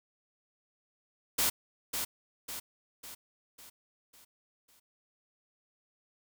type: noise with echo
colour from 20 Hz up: white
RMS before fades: -28 dBFS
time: 1.38-1.5 s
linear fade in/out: 10 ms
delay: 550 ms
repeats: 6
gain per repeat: -6 dB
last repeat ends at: 4.8 s
effects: none